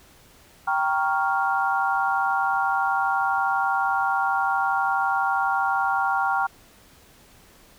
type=chord; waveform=sine; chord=G half-diminished seventh; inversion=none; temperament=equal with one note detuned; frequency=784 / 936.1 / 1108.7 / 1396.9 Hz; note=G5 / Bb5 / Db6 / F6; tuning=0 / +7 / 0 / 0 cents; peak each=-24 / -27 / -28 / -25 dBFS; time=0.67-6.47 s; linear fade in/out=10 ms; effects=pink hiss -53 dBFS RMS until 7.78 s